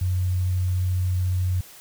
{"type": "tone", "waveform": "sine", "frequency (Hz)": 91.4, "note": "F#2", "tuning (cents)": -21, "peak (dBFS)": -20, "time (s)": [0.01, 1.61], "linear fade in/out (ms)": 5, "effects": ["white hiss -46 dBFS RMS until 1.8 s"]}